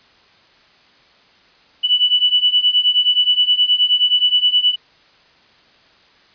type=beating tone pair; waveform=sine; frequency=2960 / 2969.5 Hz; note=F#7 / F#7; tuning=0 / +6 cents; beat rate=9.5 Hz; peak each=-16 / -14 dBFS; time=1.83-4.76 s; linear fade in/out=20 ms; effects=white hiss -51 dBFS RMS until 6.34 s + resampled to 11025 Hz